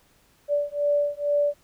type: beating tone pair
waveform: sine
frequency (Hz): 580 / 582.2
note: D5 / D5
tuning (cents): -22 / -15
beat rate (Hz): 2.2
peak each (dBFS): -24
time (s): 0.48-1.54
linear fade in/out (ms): 50
effects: pink hiss -61 dBFS RMS until 1.63 s